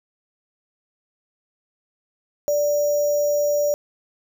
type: tone with sample-and-hold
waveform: sine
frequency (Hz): 585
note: D5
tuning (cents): -7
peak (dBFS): -17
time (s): 2.48-3.74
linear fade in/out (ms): 0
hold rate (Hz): 6300
effects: none